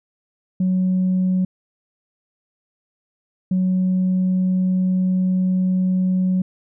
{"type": "tone pair in turn", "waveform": "sine", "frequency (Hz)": [185, 185], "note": ["F#3", "F#3"], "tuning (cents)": [0, 0], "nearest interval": "unison", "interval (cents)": 0, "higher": "neither", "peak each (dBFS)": -14, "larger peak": "neither", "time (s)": [[0.6, 1.45], [3.51, 6.42]], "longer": "second", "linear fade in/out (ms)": 5, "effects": ["tanh soft clip ceiling -13 dBFS"]}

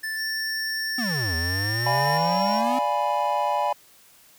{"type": "tone with pitch glide", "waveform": "square", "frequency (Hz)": [1760, 1804.3], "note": ["A6", "A6"], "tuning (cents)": [0, 43], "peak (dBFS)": -28, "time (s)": [0.03, 2.18], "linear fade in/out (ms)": 10, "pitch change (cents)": 43, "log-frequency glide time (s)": [1.36, 1.84]}
{"type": "tone", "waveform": "triangle", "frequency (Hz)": 5530, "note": "F8", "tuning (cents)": -18, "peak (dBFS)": -29, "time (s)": [0.16, 2.62], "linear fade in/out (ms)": 50}
{"type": "exponential two-way sweep", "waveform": "square", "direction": "down then up", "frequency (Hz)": [261.6, 80, 261.6], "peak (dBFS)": -27, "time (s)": [0.98, 2.79], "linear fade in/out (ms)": 5, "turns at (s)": 1.35}
{"type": "chord", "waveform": "triangle", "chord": "D diminished seventh", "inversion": "none", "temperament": "equal", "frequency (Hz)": [587.3, 698.5, 830.6, 987.8], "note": ["D5", "F5", "Ab5", "Cb6"], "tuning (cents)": [0, 0, 0, 0], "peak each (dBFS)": [-26, -28, -23, -24], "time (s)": [1.86, 3.73], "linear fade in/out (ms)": 5}
{"effects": ["white hiss -54 dBFS RMS until 4.38 s"]}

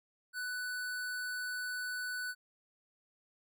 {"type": "tone", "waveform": "square", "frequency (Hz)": 1491, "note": "F#6", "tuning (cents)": 13, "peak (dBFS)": -37, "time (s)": [0.33, 2.35], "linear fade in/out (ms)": 50, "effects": []}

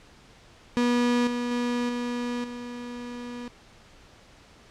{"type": "tone with level steps", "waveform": "35% pulse", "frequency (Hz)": 242.4, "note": "B3", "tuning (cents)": -32, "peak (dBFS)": [-19, -25, -23, -26, -33], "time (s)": [0.77, 3.48], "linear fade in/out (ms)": 0, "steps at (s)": [1.27, 1.51, 1.89, 2.44], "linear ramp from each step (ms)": 2, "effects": ["pink hiss -53 dBFS RMS until 4.7 s", "low-pass 6000 Hz 12 dB/octave"]}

